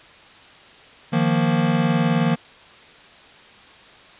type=chord; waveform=square; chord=Eb suspended second; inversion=none; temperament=equal; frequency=155.56 / 174.61 / 233.1 Hz; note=Eb3 / F3 / Bb3; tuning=0 / 0 / 0 cents; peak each=-22 dBFS; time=1.12-2.36 s; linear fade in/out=20 ms; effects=white hiss -46 dBFS RMS until 4.19 s + resampled to 8000 Hz